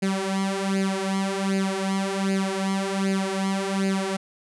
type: tone with flanger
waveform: sawtooth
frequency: 193.6 Hz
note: G3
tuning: 21 cents flat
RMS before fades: -25 dBFS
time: 0.02-4.17 s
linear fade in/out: 10 ms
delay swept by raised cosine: 0.43 to 4.23 ms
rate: 1.3 Hz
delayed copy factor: +0.75
effects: resampled to 24000 Hz